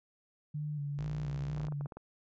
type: tone with vibrato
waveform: sine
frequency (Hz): 146.5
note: D3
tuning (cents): -4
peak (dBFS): -34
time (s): 0.54-1.87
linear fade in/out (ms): 10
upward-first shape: square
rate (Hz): 2.1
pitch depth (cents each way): 36
type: exponential two-way sweep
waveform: sawtooth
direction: up then down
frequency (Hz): 54.2 to 66.5 to 54.2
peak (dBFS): -38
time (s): 0.98-1.68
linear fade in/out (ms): 10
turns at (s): 1.44
type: clicks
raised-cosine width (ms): 1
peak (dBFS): -32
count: 9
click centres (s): 1.574 / 1.605 / 1.644 / 1.684 / 1.723 / 1.81 / 1.859 / 1.922 / 1.97
effects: resampled to 16000 Hz